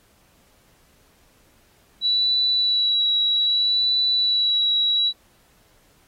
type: tone with vibrato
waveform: sine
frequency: 3926 Hz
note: B7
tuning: 11 cents flat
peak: -17 dBFS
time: 2.01-5.13 s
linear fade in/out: 50 ms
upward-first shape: sine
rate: 0.63 Hz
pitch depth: 19 cents each way
effects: pink hiss -59 dBFS RMS until 6.07 s + AAC 48 kbps